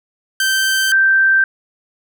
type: tone pair in turn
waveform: sawtooth / sine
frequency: 1556 / 1564.3 Hz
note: G6 / G6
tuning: -13 / -4 cents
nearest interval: unison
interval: 9 cents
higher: second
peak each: -10 / -9 dBFS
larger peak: second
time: 0.4-0.92 / 0.92-1.44 s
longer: neither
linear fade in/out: 2 ms
effects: none